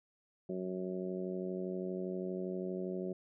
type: harmonic tone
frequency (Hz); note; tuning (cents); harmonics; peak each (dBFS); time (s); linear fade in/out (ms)
92.5; F#2; 0; 2 / 3 / 4 / 5 / 6 / 7; -40 / -48 / -39 / -49 / -46 / -49; 0.49-3.13; 5
effects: none